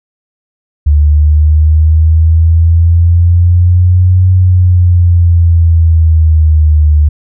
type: exponential two-way sweep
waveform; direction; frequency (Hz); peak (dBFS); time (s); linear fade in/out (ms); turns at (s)
sine; up then down; 73.42 to 92.5 to 74.4; -3; 0.86-7.09; 10; 4.31
effects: none